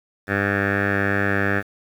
10% pulse tone with low-pass filter, 99.7 Hz, G2, 30 cents sharp, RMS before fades -21 dBFS, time 0.27-1.63 s, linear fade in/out 50 ms, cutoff 1800 Hz, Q 7.8, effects 8-bit

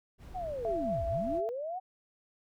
brown noise, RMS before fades -46 dBFS, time 0.18-1.42 s, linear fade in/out 50 ms
sine linear two-way sweep, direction down then up, 765 to 45.21 to 765 Hz, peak -34 dBFS, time 0.34-1.8 s, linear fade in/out 20 ms, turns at 1.06 s
sine tone with tremolo, 671 Hz, E5, 31 cents sharp, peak -29 dBFS, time 0.65-1.49 s, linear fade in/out 0 ms, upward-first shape triangle, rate 4.5 Hz, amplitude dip 35%
effects none

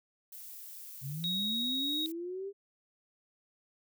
violet noise, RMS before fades -47 dBFS, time 0.32-2.12 s, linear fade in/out 5 ms
sine linear sweep, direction up, 127.4 to 404 Hz, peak -36 dBFS, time 1.01-2.53 s, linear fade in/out 50 ms
sine tone, 3782 Hz, A#7, 24 cents sharp, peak -31 dBFS, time 1.24-2.06 s, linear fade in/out 0 ms
effects none

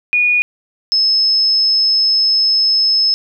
sine tone pair in turn, 2454 / 5200 Hz, D#7 / E8, -25 / -24 cents, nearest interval octave + minor second, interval 1301 cents, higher second, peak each -10 dBFS, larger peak neither, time 0.13-0.42 / 0.92-3.14 s, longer second, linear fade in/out 0 ms, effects none

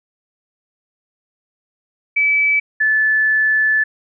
sine tone pair in turn, 2300 / 1739.6 Hz, D7 / A6, -37 / -20 cents, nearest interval perfect fourth, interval 483 cents, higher first, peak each -12 dBFS, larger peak neither, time 2.16-2.6 / 2.8-3.84 s, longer second, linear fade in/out 10 ms, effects none

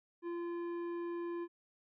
sine tone with tanh clipping, 343.7 Hz, F4, 28 cents flat, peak -39 dBFS, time 0.22-1.48 s, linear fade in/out 50 ms, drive 11 dB, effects none

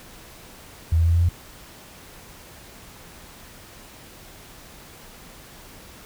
sine tone with pitch steps, 81.6 / 82.83 / 84.09 / 85.36 / 86.65 Hz, E2 / E2 / E2 / F2 / F2, -17 / +9 / +35 / -39 / -13 cents, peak -15 dBFS, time 0.92-1.29 s, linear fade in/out 5 ms, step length 74 ms, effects pink hiss -45 dBFS RMS until 6.05 s

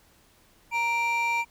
triangle tone pair together, 934.2 / 2354 Hz, A#5 / D7, +3 / +3 cents, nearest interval octave + major third, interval 1600 cents, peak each -23 / -23 dBFS, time 0.71-1.45 s, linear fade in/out 50 ms, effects tanh soft clip ceiling -19 dBFS + pink hiss -60 dBFS RMS until 1.5 s

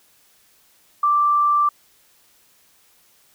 sine tone, 1174.7 Hz, D6, in tune, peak -14 dBFS, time 1.03-1.69 s, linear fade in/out 5 ms, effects white hiss -57 dBFS RMS until 3.34 s

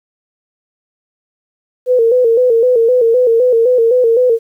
sine tone with vibrato, 479.3 Hz, A#4, 48 cents sharp, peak -7 dBFS, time 1.86-4.39 s, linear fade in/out 50 ms, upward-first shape square, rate 3.9 Hz, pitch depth 80 cents each way, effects 8-bit

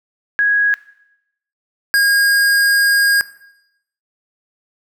sine / square tone pair in turn, 1658 / 1627.6 Hz, G#6 / G#6, -3 / -35 cents, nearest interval unison, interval 32 cents, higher first, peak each -11 dBFS, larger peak neither, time 0.39-0.74 / 1.94-3.21 s, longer second, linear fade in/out 0 ms, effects noise-tail reverb RT60 0.8 s tail -17 dB re dry

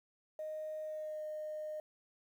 sine tone with pitch glide, 620 to 613.6 Hz, D#5 to D#5, -6 to -24 cents, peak -38 dBFS, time 0.39-1.8 s, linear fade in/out 2 ms, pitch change -18 cents, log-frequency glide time 0.82-1.25 s, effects tanh soft clip ceiling -35 dBFS + 11-bit

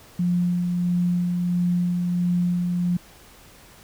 sine tone with tremolo, 176.5 Hz, F3, 19 cents sharp, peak -18 dBFS, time 0.19-2.97 s, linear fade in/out 5 ms, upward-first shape sine, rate 1.5 Hz, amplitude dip 30%, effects pink hiss -49 dBFS RMS until 3.83 s

